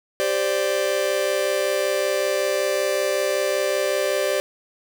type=chord; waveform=45% pulse; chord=G suspended fourth; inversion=none; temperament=just; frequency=392 / 522.7 / 588 Hz; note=G4 / C5 / D5; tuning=0 / -2 / +2 cents; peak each=-26 / -25 / -23 dBFS; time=0.2-4.4 s; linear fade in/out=0 ms; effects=none